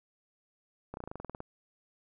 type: slowing click train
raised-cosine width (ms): 1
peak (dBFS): -26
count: 12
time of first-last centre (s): 0.94-1.404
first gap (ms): 31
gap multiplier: 1.06
effects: none